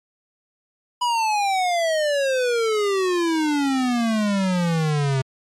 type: exponential sweep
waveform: square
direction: down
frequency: 987.8 to 130.81 Hz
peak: -19 dBFS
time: 1.01-5.22 s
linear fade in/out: 10 ms
effects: low-pass 8000 Hz 12 dB/octave + MP3 64 kbps